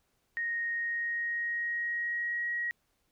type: tone with pitch glide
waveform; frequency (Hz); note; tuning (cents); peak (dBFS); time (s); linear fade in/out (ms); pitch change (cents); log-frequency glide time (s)
sine; 1864.7 to 1900.6; A#6 to A#6; 0 to +33; -30; 0.37-2.71; 0; +33; 0.73-2.52
effects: pink hiss -75 dBFS RMS until 3.11 s